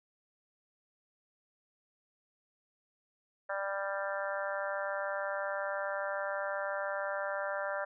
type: harmonic tone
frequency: 197.1 Hz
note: G3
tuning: 10 cents sharp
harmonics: 3 / 4 / 5 / 6 / 7 / 8 / 9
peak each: -36 / -43 / -43 / -46 / -41 / -41 / -44 dBFS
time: 3.49-7.85 s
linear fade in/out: 10 ms
effects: none